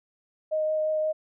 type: tone with vibrato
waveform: sine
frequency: 621 Hz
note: D#5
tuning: 3 cents flat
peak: -23 dBFS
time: 0.51-1.13 s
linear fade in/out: 20 ms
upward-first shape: triangle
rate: 5.7 Hz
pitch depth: 10 cents each way
effects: none